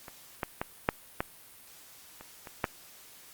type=clicks; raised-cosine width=0.5 ms; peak=-27 / -15 / -15 / -8 / -13 / -29 / -27 / -11 dBFS; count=8; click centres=0.082 / 0.432 / 0.615 / 0.889 / 1.205 / 2.21 / 2.472 / 2.642 s; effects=white hiss -53 dBFS RMS until 3.33 s + Opus 48 kbps